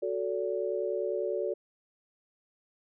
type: chord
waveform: sine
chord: D major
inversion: first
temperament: equal with one note detuned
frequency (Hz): 370 / 440 / 572.6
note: F#4 / A4 / D5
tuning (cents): 0 / 0 / -44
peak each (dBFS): -33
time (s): 0.02-1.54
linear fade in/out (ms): 10
effects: none